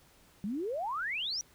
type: exponential sweep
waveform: sine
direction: up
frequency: 188.2 to 5980 Hz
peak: -32 dBFS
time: 0.44-1.41 s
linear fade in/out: 0 ms
effects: pink hiss -62 dBFS RMS until 1.54 s